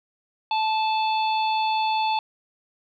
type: harmonic tone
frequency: 875 Hz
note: A5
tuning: 10 cents flat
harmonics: 1 / 3 / 4 / 5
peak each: -21 / -31 / -33 / -35 dBFS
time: 0.51-2.19 s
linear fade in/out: 2 ms
effects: 10-bit